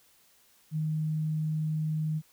sine tone, 155.56 Hz, D#3, in tune, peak -27 dBFS, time 0.71-2.22 s, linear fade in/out 50 ms, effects white hiss -63 dBFS RMS until 2.32 s

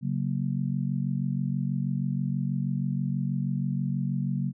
sine chord, F# major, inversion second, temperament just, 138.75 / 185 / 231.2 Hz, C#3 / F#3 / A#3, +2 / 0 / -14 cents, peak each -28 / -30 / -33 dBFS, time 0.01-4.53 s, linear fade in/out 50 ms, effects none

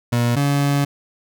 30% pulse tone pair in turn, 119.5 / 142.11 Hz, A#2 / C#3, +43 / +43 cents, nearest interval minor third, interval 300 cents, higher second, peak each -13 dBFS, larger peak neither, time 0.12-0.36 / 0.36-0.85 s, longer second, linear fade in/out 10 ms, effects none

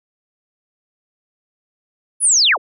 sine linear sweep, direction down, 10548 to 278.4 Hz, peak -10 dBFS, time 2.2-2.58 s, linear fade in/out 50 ms, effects none

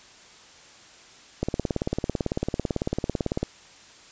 click train, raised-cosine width 2 ms, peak -11 dBFS, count 37, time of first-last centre 1.43-3.43 s, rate 18 Hz, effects white hiss -50 dBFS RMS until 4.11 s + resampled to 16000 Hz

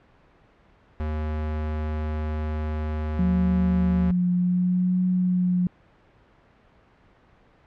square tone, 77 Hz, D#2, 17 cents flat, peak -26 dBFS, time 1-4.11 s, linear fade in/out 0 ms
sine tone with vibrato, 180.6 Hz, F#3, 42 cents flat, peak -19 dBFS, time 3.19-5.67 s, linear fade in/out 2 ms, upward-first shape triangle, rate 0.67 Hz, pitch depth 23 cents each way
effects pink hiss -57 dBFS RMS until 7.66 s + low-pass 2000 Hz 12 dB/octave

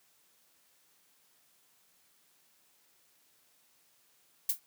violet noise with exponential decay, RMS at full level -23 dBFS, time 4.49-4.6 s, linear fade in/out 5 ms, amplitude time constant 22 ms, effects white hiss -68 dBFS RMS until 4.66 s + high-pass 100 Hz 12 dB/octave

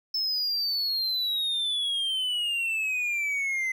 triangle exponential sweep, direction down, 5274 to 2044 Hz, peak -24 dBFS, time 0.14-3.72 s, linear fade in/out 5 ms, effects none

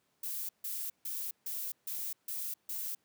violet noise bursts, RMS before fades -38 dBFS, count 7, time 0.23-2.95 s, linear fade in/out 5 ms, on 260 ms, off 150 ms, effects pink hiss -75 dBFS RMS until 3.04 s + high-pass 150 Hz 12 dB/octave

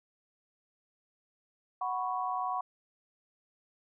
sine chord, F# suspended fourth, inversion none, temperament equal, 740 / 987.8 / 1108.7 Hz, F#5 / B5 / C#6, 0 / 0 / 0 cents, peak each -34 / -36 / -35 dBFS, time 1.81-2.61 s, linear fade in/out 5 ms, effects none

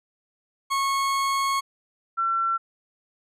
40% pulse / sine tone pair in turn, 1096 / 1350 Hz, C#6 / E6, -20 / +41 cents, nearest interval major third, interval 361 cents, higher second, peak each -21 dBFS, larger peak neither, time 0.7-1.61 / 2.17-2.58 s, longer first, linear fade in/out 20 ms, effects low-pass 11000 Hz 12 dB/octave

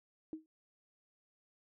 sine tone with exponential decay, 315.4 Hz, D#4, 24 cents sharp, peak -36 dBFS, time 0.33-0.46 s, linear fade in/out 1 ms, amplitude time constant 28 ms, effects none

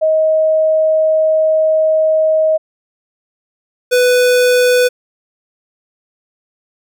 sine / square tone pair in turn, 630 / 496.2 Hz, D#5 / B4, +21 / +8 cents, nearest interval major third, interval 413 cents, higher first, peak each -9 dBFS, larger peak neither, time 0.01-2.58 / 3.91-4.89 s, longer first, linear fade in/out 20 ms, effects none

